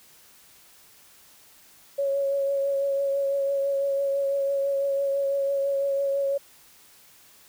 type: tone with vibrato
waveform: sine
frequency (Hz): 554.4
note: C#5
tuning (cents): 0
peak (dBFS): -22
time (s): 1.98-6.38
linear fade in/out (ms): 10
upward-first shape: triangle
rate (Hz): 6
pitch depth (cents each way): 21
effects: white hiss -54 dBFS RMS until 7.48 s